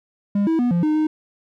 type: tone with pitch steps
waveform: triangle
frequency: 202.3 / 324.7 / 243.9 / 172.8 / 306.4 / 309.4 Hz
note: G#3 / E4 / B3 / F3 / D#4 / D#4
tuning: -45 / -26 / -21 / -18 / -27 / -10 cents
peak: -14 dBFS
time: 0.35-1.07 s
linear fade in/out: 5 ms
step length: 120 ms
effects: none